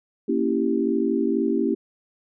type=chord; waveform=sine; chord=A# diminished seventh; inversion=none; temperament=equal; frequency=233.1 / 277.2 / 329.6 / 392 Hz; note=A#3 / C#4 / E4 / G4; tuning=0 / 0 / 0 / 0 cents; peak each=-25 dBFS; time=0.28-1.75 s; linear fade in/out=10 ms; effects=none